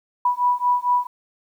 sine beating tone pair, 980 / 984.4 Hz, B5 / B5, -14 / -6 cents, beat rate 4.4 Hz, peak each -20 dBFS, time 0.25-1.07 s, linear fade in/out 5 ms, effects 9-bit

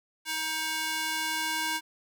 square tone with high-pass filter sweep, 316 Hz, D#4, 27 cents sharp, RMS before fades -31 dBFS, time 0.25-1.81 s, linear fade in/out 50 ms, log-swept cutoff 1700 to 1100 Hz, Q 0.78, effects none

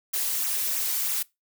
blue noise with flanger, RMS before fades -27 dBFS, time 0.13-1.23 s, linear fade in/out 10 ms, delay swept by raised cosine 0.22 to 4.52 ms, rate 3.1 Hz, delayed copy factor -1, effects noise-tail reverb RT60 0.2 s tail -22 dB re dry

